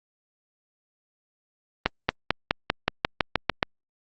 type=accelerating click train; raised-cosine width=0.3 ms; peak=-3 dBFS; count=11; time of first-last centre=1.86-3.629 s; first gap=230 ms; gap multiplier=0.94; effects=low-pass 5000 Hz 12 dB/octave + Opus 32 kbps